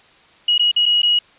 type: tone with dropouts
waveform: sine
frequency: 2900 Hz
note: F#7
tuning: 35 cents flat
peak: -12 dBFS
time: 0.48-1.19 s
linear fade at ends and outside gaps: 5 ms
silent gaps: 0.58-0.594 / 0.715-0.762 / 0.857-0.861 / 1.019-1.03 s
effects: white hiss -50 dBFS RMS until 1.38 s + resampled to 8000 Hz